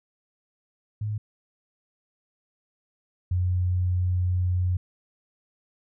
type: tone pair in turn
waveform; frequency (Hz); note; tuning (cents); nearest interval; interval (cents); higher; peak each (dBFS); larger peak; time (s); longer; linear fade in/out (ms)
sine; 106 / 90.35; G#2 / F#2; +36 / -41; minor third; 277; first; -26 / -21; second; 1.01-1.18 / 3.31-4.77; second; 5
effects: none